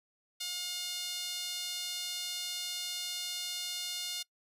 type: tone with high-pass filter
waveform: sawtooth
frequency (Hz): 715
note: F5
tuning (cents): +41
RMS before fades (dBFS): -38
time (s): 0.4-4.23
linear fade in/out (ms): 10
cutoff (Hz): 3700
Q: 1.8
effects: noise-tail reverb RT60 0.1 s tail -22 dB re dry + resampled to 32000 Hz